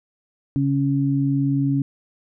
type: tone pair together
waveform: sine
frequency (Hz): 138.7 / 277.2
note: C#3 / C#4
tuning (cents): +1 / 0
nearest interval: octave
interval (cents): 1199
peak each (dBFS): -20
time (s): 0.56-1.82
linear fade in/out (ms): 0
effects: none